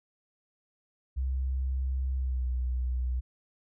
sine tone with pitch glide, 65.41 to 62.42 Hz, C2 to B1, 0 to +19 cents, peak -27 dBFS, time 1.16-3.21 s, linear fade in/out 20 ms, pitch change -81 cents, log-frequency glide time 2.16-2.46 s, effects none

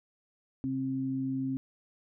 sine tone pair together, 132.53 / 265.6 Hz, C3 / C4, +23 / +26 cents, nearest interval octave, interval 1203 cents, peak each -37 / -30 dBFS, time 0.64-1.57 s, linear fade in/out 0 ms, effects none

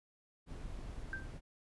brown noise, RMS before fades -45 dBFS, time 0.46-1.41 s, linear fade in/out 50 ms
sine tone with exponential decay, 1568 Hz, G6, in tune, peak -35 dBFS, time 1.13-1.32 s, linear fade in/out 1 ms, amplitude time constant 40 ms
effects resampled to 24000 Hz

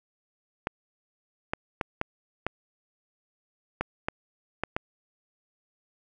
clicks, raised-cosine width 0.5 ms, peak -12 dBFS, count 9, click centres 0.671 / 1.535 / 1.812 / 2.014 / 2.466 / 3.81 / 4.085 / 4.636 / 4.765 s, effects none

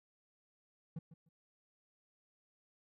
triangle tone with echo, 162.3 Hz, E3, 27 cents flat, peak -37 dBFS, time 0.96-0.99 s, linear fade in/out 5 ms, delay 150 ms, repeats 2, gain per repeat -14 dB, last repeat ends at 1.29 s, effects none

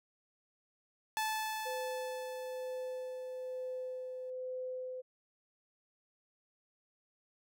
sawtooth tone with exponential decay, 871 Hz, A5, 18 cents flat, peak -28 dBFS, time 1.17-4.3 s, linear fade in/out 0 ms, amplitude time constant 680 ms
sine tone with tremolo, 510 Hz, C5, 44 cents flat, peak -37 dBFS, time 1.65-5.02 s, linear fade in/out 20 ms, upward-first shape sine, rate 1.1 Hz, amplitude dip 30%
effects none

